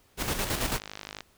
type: noise with tremolo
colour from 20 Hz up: pink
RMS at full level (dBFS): -28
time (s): 0.17-0.8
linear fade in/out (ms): 50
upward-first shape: square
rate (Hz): 9.1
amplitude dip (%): 50
type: click train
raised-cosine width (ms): 0.2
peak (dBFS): -20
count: 39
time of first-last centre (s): 0.47-1.206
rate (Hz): 51.6
effects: pink hiss -63 dBFS RMS until 1.37 s

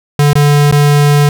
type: tone with dropouts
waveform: square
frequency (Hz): 145.6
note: D3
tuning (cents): -15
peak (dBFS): -6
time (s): 0.19-1.29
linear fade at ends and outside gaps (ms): 2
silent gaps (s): 0.332-0.354 / 0.713-0.724
effects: none

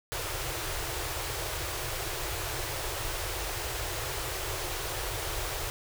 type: band-stop noise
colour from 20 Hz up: pink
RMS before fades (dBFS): -34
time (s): 0.12-5.7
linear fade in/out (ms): 0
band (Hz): 140 to 320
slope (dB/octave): 96
effects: none

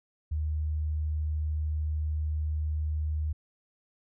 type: tone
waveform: sine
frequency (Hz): 76.7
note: D#2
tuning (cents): -24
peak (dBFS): -27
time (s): 0.31-3.33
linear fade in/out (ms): 10
effects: none

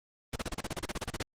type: noise bursts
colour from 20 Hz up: pink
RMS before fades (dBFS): -33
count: 15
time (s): 0.33-1.228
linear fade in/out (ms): 5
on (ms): 30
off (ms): 32
effects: low-pass 8000 Hz 12 dB/octave + Opus 24 kbps

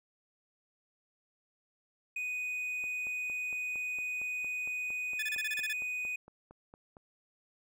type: tone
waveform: triangle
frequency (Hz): 2489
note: D#7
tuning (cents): 0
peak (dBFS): -32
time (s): 2.16-6.16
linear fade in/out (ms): 5
type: click train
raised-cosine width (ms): 1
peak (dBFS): -38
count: 19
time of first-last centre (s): 2.84-6.968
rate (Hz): 4.36
type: tone bursts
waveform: sawtooth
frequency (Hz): 1735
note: A6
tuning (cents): -25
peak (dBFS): -31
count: 9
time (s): 5.19-5.73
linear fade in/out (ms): 5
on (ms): 36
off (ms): 27
effects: none

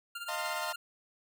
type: tone with tremolo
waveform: 25% pulse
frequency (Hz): 1396.9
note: F6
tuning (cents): 0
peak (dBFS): -33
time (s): 0.15-0.76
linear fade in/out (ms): 5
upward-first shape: sine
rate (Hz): 17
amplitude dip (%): 70
type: chord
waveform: sawtooth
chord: F dominant seventh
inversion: third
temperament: equal with one note detuned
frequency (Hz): 622.3 / 698.5 / 902.1 / 1046.5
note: Eb5 / F5 / A5 / C6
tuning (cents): 0 / 0 / +43 / 0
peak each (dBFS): -36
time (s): 0.28-0.73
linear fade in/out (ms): 10
effects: none

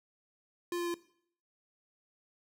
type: tone with pitch steps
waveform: square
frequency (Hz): 349.2 / 346.8 / 344.4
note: F4 / F4 / F4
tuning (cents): 0 / -12 / -24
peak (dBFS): -33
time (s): 0.72-0.942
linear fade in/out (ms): 2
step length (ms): 74
effects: noise-tail reverb RT60 0.6 s tail -18 dB re dry

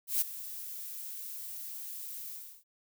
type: noise with ADSR envelope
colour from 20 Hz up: violet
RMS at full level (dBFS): -27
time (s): 0.07-2.64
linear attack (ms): 140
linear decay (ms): 18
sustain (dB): -15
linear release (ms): 350
effects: none

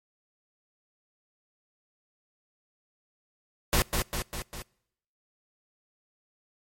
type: noise with echo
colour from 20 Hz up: pink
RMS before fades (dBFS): -23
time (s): 3.73-3.82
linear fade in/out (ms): 0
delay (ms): 200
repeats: 4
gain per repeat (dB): -4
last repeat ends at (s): 4.62
effects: noise-tail reverb RT60 0.8 s tail -26 dB re dry + MP3 64 kbps

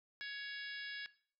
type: harmonic tone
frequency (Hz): 559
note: C#5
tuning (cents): +14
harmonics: 3 / 4 / 5 / 6 / 7 / 8 / 9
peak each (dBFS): -44 / -51 / -54 / -53 / -54 / -58 / -53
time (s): 0.21-1.06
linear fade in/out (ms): 0
effects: noise-tail reverb RT60 0.5 s tail -18 dB re dry

